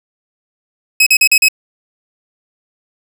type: tone bursts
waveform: sawtooth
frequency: 2555 Hz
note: D#7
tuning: 45 cents sharp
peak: -3 dBFS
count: 5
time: 1-1.485 s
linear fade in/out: 5 ms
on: 65 ms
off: 40 ms
effects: none